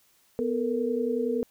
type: tone cluster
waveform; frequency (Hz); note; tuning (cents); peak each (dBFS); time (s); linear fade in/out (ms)
sine; 247 / 443.4 / 474.1; B3 / A4 / A#4; 0 / +13 / +29; -29; 0.39-1.43; 0
effects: white hiss -64 dBFS RMS until 1.5 s